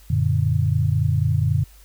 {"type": "chord", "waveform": "sine", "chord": "Gb augmented", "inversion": "none", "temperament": "equal", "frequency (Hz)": [92.5, 116.54, 146.83], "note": ["Gb2", "Bb2", "D3"], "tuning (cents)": [0, 0, 0], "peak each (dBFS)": -21, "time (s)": [0.1, 1.64], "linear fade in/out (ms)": 5, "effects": ["added 50 Hz sine -46 dBFS peak until 1.84 s", "white hiss -53 dBFS RMS until 1.84 s"]}